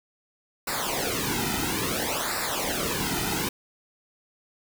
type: noise with flanger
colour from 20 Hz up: pink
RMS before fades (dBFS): -28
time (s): 0.67-3.49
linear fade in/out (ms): 5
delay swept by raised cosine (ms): 0.31 to 1.81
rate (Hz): 0.59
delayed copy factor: -0.85
effects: none